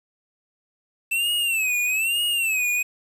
square tone with vibrato, 2650 Hz, E7, 9 cents sharp, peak -21 dBFS, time 1.11-2.83 s, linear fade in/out 10 ms, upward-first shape sine, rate 1.1 Hz, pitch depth 140 cents each way, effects 8-bit

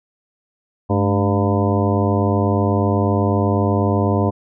harmonic tone with a mistuned harmonic, 100 Hz, G2, 35 cents sharp, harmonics 1 / 2 / 3 / 4 / 5 / 6 / 7 / 9 / 10, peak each -18 / -21 / -23 / -24 / -25 / -26 / -26 / -28 / -28 dBFS, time 0.89-4.31 s, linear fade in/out 20 ms, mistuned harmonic 2, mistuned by +100 cents, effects none

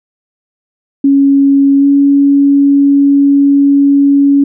sine tone with pitch glide, 277.2 to 280.7 Hz, C#4 to C#4, 0 to +22 cents, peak -4 dBFS, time 1.04-4.44 s, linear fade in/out 5 ms, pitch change +22 cents, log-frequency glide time 1.79-1.85 s, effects none

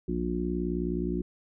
harmonic tone with a mistuned harmonic, 59.5 Hz, A#1, 36 cents sharp, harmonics 1 / 3 / 4 / 5 / 6, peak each -35 / -32 / -36 / -34 / -33 dBFS, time 0.08-1.22 s, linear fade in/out 5 ms, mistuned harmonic 1, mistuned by +34 cents, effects none

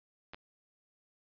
clicks, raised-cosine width 0.3 ms, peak -29 dBFS, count 2, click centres 0.335 / 0.345 s, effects resampled to 11025 Hz

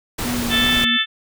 pink noise, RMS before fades -25 dBFS, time 0.18-0.85 s, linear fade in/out 10 ms
sine tone with vibrato, 239.6 Hz, A#3, 48 cents sharp, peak -22 dBFS, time 0.24-0.98 s, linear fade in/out 20 ms, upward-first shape sine, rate 2.7 Hz, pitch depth 33 cents each way
harmonic tone, 440 Hz, A4, in tune, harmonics 3 / 4 / 5 / 6 / 7 / 8, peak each -29 / -21 / -30 / -25 / -25 / -18 dBFS, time 0.49-1.06 s, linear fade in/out 50 ms
effects none

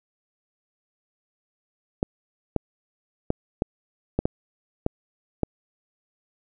clicks, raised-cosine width 2 ms, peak -8 dBFS, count 8, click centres 2.029 / 2.563 / 3.304 / 3.621 / 4.19 / 4.255 / 4.864 / 5.433 s, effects none

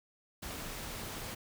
pink noise, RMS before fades -42 dBFS, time 0.42-1.35 s, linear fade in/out 10 ms, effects none

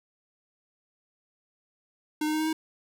square tone with pitch steps, 304.8 / 307.8 / 310.8 / 313.9 / 317 Hz, D#4 / D#4 / D#4 / D#4 / D#4, -36 / -19 / -2 / +15 / +32 cents, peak -26 dBFS, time 2.21-2.53 s, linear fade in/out 5 ms, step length 64 ms, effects none

